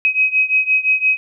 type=beating tone pair; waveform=sine; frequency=2533 / 2538.8 Hz; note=D#7 / D#7; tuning=+30 / +34 cents; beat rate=5.8 Hz; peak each=-15 / -17 dBFS; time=0.05-1.17 s; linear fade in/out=0 ms; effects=none